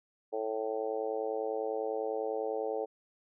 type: harmonic tone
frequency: 110 Hz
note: A2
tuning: in tune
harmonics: 3 / 4 / 5 / 6 / 7 / 8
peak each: -44 / -34 / -37 / -43 / -40 / -51 dBFS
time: 0.32-2.86 s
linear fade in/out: 20 ms
effects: none